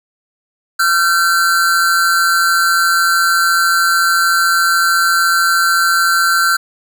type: tone pair together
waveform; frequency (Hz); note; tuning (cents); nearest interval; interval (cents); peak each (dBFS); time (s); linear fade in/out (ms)
square; 1368 / 1541.7; F6 / G6; -36 / -29; major second; 207; -14 / -14; 0.79-6.57; 10
effects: none